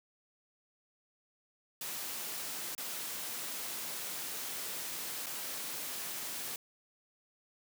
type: noise with dropouts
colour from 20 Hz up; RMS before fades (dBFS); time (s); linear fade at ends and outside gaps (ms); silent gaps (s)
white; -40; 1.81-6.56; 2; 2.75-2.779 / 5.261-5.266
effects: high-pass 150 Hz 12 dB/octave